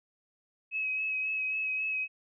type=tone with vibrato; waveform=sine; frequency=2559 Hz; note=D#7; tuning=48 cents sharp; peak=-29 dBFS; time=0.71-2.08 s; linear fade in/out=50 ms; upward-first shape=sine; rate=3.7 Hz; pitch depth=21 cents each way; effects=none